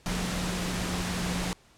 sine tone in noise, 179.6 Hz, F3, 49 cents sharp, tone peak -32 dBFS, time 0.06-1.53 s, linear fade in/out 0 ms, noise pink, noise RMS -32 dBFS, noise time 0.06-1.53 s, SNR -3 dB, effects pink hiss -59 dBFS RMS until 1.77 s + low-pass 9000 Hz 12 dB/octave

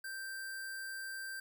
sine tone with sample-and-hold, 1568 Hz, G6, in tune, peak -40 dBFS, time 0.04-1.4 s, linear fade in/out 5 ms, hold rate 6300 Hz, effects none

